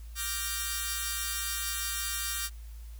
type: chord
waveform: 5% pulse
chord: G minor seventh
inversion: second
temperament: equal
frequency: 1174.7 / 1396.9 / 1568 / 1864.7 Hz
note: D6 / F6 / G6 / Bb6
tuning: 0 / 0 / 0 / 0 cents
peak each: -26 dBFS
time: 0.15-2.5 s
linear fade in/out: 50 ms
effects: added 56 Hz sine -41 dBFS peak until 2.99 s + white hiss -60 dBFS RMS until 2.99 s